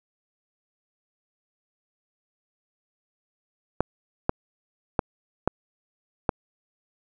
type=clicks; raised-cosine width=1 ms; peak=-6 dBFS; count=5; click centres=3.806 / 4.294 / 4.992 / 5.476 / 6.292 s; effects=none